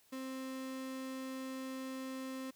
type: tone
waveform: 35% pulse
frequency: 262.7 Hz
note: C4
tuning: 7 cents sharp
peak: -39 dBFS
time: 0.12-2.51 s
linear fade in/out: 10 ms
effects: white hiss -68 dBFS RMS until 2.55 s